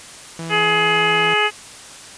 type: tone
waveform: sawtooth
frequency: 164.81 Hz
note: E3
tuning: in tune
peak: -23 dBFS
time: 0.39-1.34 s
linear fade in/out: 2 ms
type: harmonic tone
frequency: 421.2 Hz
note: G#4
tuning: 24 cents sharp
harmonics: 1 / 2 / 3 / 4 / 5 / 6 / 7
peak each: -22 / -22 / -22 / -22 / -22 / -22 / -22 dBFS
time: 0.49-1.51 s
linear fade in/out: 50 ms
effects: white hiss -38 dBFS RMS until 2.17 s + resampled to 22050 Hz